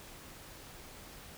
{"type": "silence", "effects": ["pink hiss -51 dBFS RMS until 1.37 s"]}